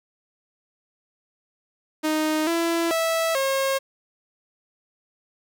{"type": "tone with pitch steps", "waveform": "sawtooth", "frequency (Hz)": [310.2, 335, 655, 540], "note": ["D#4", "E4", "E5", "C#5"], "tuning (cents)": [-5, 28, -11, -45], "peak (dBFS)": -17, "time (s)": [2.03, 3.79], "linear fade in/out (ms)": 20, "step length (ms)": 440, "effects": ["9-bit"]}